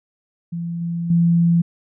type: tone with level steps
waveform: sine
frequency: 169.7 Hz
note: F3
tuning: 49 cents flat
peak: -23 / -21 / -12 dBFS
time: 0.52-1.62 s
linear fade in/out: 10 ms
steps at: 0.81 / 1.1 s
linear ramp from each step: 5 ms
effects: none